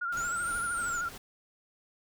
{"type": "tone with vibrato", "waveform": "sine", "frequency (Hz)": 1400, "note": "F6", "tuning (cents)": 4, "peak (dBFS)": -30, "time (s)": [0.01, 1.09], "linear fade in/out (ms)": 10, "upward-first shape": "sine", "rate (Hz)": 13, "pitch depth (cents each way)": 52}
{"type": "noise with tremolo", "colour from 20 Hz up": "pink", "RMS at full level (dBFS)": -44, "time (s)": [0.12, 1.18], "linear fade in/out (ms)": 5, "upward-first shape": "sine", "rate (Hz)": 3, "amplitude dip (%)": 35}
{"type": "linear two-way sweep", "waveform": "sine", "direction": "up then down", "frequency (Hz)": [6645, 9956, 6645], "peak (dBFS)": -38, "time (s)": [0.17, 1.01], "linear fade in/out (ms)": 2, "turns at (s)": 0.63}
{"effects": []}